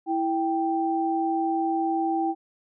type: tone pair together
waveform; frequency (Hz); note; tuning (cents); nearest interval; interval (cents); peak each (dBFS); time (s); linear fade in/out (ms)
sine; 329.3 / 784; E4 / G5; -2 / 0; octave + minor third; 1502; -25; 0.06-2.35; 50
effects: none